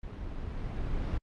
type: noise with level ramp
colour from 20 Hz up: brown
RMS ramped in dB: -40 to -30 dBFS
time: 0.03-1.18 s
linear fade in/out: 5 ms
effects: low-pass 4000 Hz 12 dB/octave + Opus 32 kbps